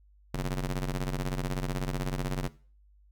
sawtooth ring-modulated tone, 92.5 Hz, F#2, in tune, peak -23 dBFS, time 0.34-2.48 s, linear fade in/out 5 ms, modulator 54.3 Hz, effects noise-tail reverb RT60 0.4 s tail -18 dB re dry + added 50 Hz sine -57 dBFS peak until 3.11 s

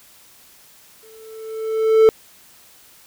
triangle tone with exponential growth, 441.6 Hz, A4, 6 cents sharp, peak -4 dBFS, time 1.03-2.09 s, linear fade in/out 0 ms, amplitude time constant 230 ms, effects white hiss -49 dBFS RMS until 3.06 s

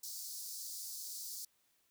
pink high-pass noise, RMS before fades -45 dBFS, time 0.03-1.45 s, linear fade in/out 5 ms, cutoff 4500 Hz, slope 48 dB/octave, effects white hiss -75 dBFS RMS until 1.9 s

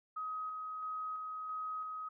sine tone with tremolo, 1263 Hz, D#6, 26 cents sharp, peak -37 dBFS, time 0.16-2.09 s, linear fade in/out 10 ms, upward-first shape square, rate 1.5 Hz, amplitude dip 25%, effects none

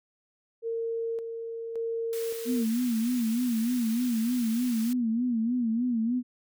sine tone with tremolo, 457.9 Hz, A#4, 31 cents flat, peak -28 dBFS, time 0.62-2.66 s, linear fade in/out 50 ms, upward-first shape square, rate 0.88 Hz, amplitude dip 45%
white high-pass noise, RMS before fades -42 dBFS, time 2.13-4.93 s, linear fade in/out 0 ms, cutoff 1300 Hz, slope 12 dB/octave
sine tone with vibrato, 235.9 Hz, A#3, 21 cents sharp, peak -24 dBFS, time 2.45-6.23 s, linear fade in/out 50 ms, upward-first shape sine, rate 3.3 Hz, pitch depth 110 cents each way
effects none

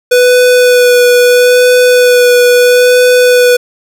square tone with vibrato, 493.9 Hz, B4, in tune, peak -4 dBFS, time 0.11-3.57 s, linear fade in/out 10 ms, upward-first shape sine, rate 0.76 Hz, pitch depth 13 cents each way, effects none

